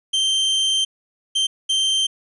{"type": "tone bursts at uneven times", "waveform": "40% pulse", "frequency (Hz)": 3136, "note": "G7", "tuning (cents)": 0, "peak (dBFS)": -16, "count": 3, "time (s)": [[0.13, 0.85], [1.35, 1.47], [1.69, 2.07]], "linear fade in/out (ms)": 10, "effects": ["resampled to 24000 Hz"]}